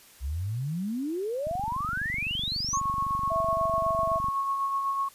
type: exponential sweep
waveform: sine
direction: up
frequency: 61.74 to 7000 Hz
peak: -28 dBFS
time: 0.2-2.81 s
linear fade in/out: 50 ms
type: click train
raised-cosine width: 5 ms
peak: -26 dBFS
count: 68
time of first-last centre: 1.47-4.285 s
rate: 23.8 Hz
type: tone with tremolo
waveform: sine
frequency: 1098 Hz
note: C#6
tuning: 17 cents flat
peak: -24 dBFS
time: 2.73-5.09 s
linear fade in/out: 10 ms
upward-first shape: sine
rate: 8 Hz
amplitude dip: 35%
type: tone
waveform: sine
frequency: 659.3 Hz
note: E5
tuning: in tune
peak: -27 dBFS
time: 3.3-4.19 s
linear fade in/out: 10 ms
effects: white hiss -54 dBFS RMS until 5.14 s + resampled to 32000 Hz